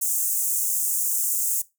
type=high-pass noise; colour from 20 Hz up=pink; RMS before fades=-24 dBFS; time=0.01-1.62 s; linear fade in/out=10 ms; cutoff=6800 Hz; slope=48 dB/octave; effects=noise-tail reverb RT60 0.2 s tail -18 dB re dry